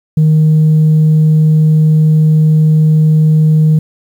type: tone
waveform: sine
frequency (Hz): 155.56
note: D#3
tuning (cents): 0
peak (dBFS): -3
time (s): 0.17-3.79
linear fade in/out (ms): 5
effects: tanh soft clip ceiling -3 dBFS + 7-bit